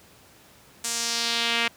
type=tone with band-pass filter sweep; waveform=sawtooth; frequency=233.1 Hz; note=A#3; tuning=in tune; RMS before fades=-26 dBFS; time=0.84-1.68 s; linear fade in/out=5 ms; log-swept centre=7800 to 2500 Hz; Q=1.9; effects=pink hiss -53 dBFS RMS until 1.76 s + high-pass 80 Hz 12 dB/octave